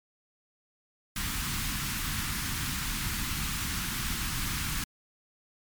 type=band-stop noise; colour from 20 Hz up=pink; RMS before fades=-32 dBFS; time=1.16-4.84 s; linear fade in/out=2 ms; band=260 to 1100 Hz; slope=24 dB/octave; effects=MP3 96 kbps